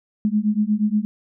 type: beating tone pair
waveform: sine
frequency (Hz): 207 / 215.4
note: G#3 / A3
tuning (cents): -5 / -37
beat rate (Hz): 8.4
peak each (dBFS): -20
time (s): 0.25-1.05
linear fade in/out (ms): 0
effects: none